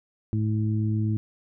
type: harmonic tone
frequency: 108 Hz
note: A2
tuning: 32 cents flat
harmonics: 1 / 2 / 3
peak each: -23 / -29 / -33 dBFS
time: 0.33-1.17 s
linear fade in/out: 0 ms
effects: none